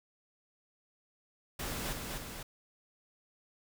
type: noise with echo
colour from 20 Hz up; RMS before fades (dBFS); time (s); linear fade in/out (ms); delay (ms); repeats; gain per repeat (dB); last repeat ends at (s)
pink; -38; 1.59-1.93; 5; 250; 2; -3; 2.43
effects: none